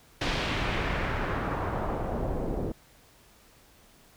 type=noise with low-pass filter sweep; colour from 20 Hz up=pink; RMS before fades=-30 dBFS; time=0.21-2.72 s; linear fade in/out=5 ms; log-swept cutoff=4100 to 440 Hz; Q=1.3; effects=pink hiss -58 dBFS RMS until 4.16 s